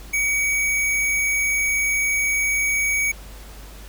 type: tone with sample-and-hold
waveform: sine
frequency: 2266 Hz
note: C#7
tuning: 37 cents sharp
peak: -18 dBFS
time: 0.13-3.12 s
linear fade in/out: 10 ms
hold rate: 8820 Hz
effects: added 50 Hz sine -38 dBFS peak until 3.88 s + pink hiss -44 dBFS RMS until 3.88 s